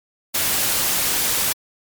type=noise; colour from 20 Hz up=white; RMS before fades=-20 dBFS; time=0.34-1.53 s; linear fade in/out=10 ms; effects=MP3 96 kbps